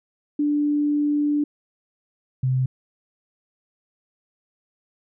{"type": "tone pair in turn", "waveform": "sine", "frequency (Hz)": [293.7, 129.48], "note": ["D4", "C3"], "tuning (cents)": [0, -18], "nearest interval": "octave + major second", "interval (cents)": 1418, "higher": "first", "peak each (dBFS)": -18, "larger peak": "neither", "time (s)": [[0.39, 1.44], [2.43, 2.66]], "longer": "first", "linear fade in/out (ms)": 5, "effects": []}